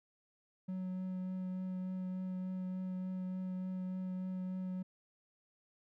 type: tone with vibrato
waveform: triangle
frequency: 185.2 Hz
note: F#3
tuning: 2 cents sharp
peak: -35 dBFS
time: 0.68-4.83 s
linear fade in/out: 10 ms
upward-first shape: triangle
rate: 3.4 Hz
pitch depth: 12 cents each way
effects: none